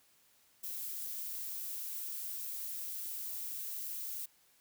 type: noise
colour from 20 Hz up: violet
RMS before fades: -41 dBFS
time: 0.63-4.26 s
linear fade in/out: 10 ms
effects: white hiss -68 dBFS RMS until 4.6 s